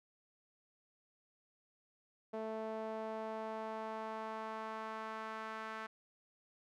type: tone with band-pass filter sweep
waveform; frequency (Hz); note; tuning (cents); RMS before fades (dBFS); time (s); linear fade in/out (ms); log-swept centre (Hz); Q
sawtooth; 220; A3; 0; -43; 2.33-5.87; 10; 590 to 1400; 1.8
effects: none